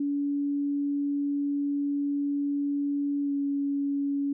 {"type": "tone with pitch glide", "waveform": "sine", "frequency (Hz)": [285, 281.6], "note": ["C#4", "C#4"], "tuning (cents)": [48, 27], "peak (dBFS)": -25, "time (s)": [0, 4.33], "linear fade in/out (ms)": 5, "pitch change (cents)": -21, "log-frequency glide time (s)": [3.23, 3.32], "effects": []}